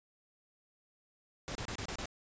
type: noise bursts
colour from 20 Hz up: pink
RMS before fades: -40 dBFS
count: 6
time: 1.48-2.057 s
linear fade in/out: 0 ms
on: 72 ms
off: 29 ms
effects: resampled to 16000 Hz